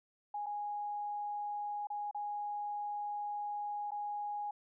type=tone with dropouts; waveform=sine; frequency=827 Hz; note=G#5; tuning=8 cents flat; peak=-36 dBFS; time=0.34-4.51 s; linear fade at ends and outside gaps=5 ms; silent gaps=0.461-0.465 / 1.871-1.901 / 2.112-2.146 / 3.908-3.917 s; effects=none